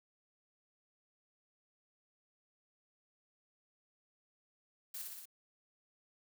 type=noise with echo; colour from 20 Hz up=blue; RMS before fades=-44 dBFS; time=4.94-5.02 s; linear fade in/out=5 ms; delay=59 ms; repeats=4; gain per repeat=-2 dB; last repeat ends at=5.256 s; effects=none